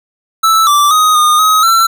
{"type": "tone with pitch steps", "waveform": "square", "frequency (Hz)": [1316, 1169, 1252, 1224, 1267, 1346], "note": ["E6", "D6", "D#6", "D#6", "D#6", "E6"], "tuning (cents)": [-3, -8, 10, -29, 31, 36], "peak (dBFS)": -7, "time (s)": [0.43, 1.87], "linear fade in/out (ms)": 10, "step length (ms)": 240, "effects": []}